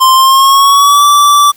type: tone with pitch glide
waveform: square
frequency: 1046.5 to 1161.2 Hz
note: C6 to D6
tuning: 0 to -20 cents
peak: -4 dBFS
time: 0-1.52 s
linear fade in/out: 20 ms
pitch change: +180 cents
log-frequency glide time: 0.15-1.05 s
effects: white hiss -43 dBFS RMS until 1.56 s